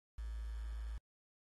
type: tone with quantisation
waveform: sine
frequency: 55.2 Hz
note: A1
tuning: 6 cents sharp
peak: -40 dBFS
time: 0.18-0.98 s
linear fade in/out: 5 ms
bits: 10
effects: AAC 32 kbps